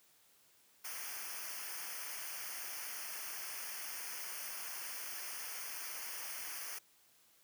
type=noise with comb filter; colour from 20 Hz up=white; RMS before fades=-44 dBFS; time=0.84-6.79 s; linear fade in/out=10 ms; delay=0.26 ms; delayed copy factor=-1; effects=white hiss -68 dBFS RMS until 7.43 s + high-pass 80 Hz 12 dB/octave